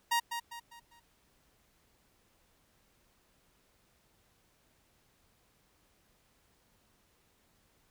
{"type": "tone with echo", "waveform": "sawtooth", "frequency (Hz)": 939, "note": "A#5", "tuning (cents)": 12, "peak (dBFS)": -23, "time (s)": [0.11, 0.2], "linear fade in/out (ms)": 10, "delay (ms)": 200, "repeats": 4, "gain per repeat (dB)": -8, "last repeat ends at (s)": 1, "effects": ["pink hiss -70 dBFS RMS until 7.9 s"]}